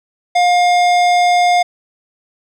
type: tone with hard clipping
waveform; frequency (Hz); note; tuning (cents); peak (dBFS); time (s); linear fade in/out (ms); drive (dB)
sine; 710; F5; +28; -11; 0.35-1.63; 10; 15
effects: none